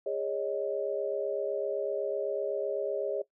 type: chord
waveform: sine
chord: Ab suspended fourth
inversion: none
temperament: equal with one note detuned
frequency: 408.4 / 554.4 / 622.3 Hz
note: Ab4 / Db5 / Eb5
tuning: -29 / 0 / 0 cents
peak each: -34 / -32 / -35 dBFS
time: 0.06-3.22 s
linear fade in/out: 5 ms
effects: noise-tail reverb RT60 0.1 s tail -17 dB re dry